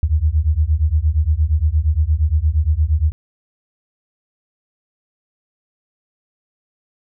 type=beating tone pair; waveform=sine; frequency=73.1 / 81.7 Hz; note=D2 / E2; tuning=-7 / -15 cents; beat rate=8.6 Hz; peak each=-16 dBFS; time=0.03-3.12 s; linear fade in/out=0 ms; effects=none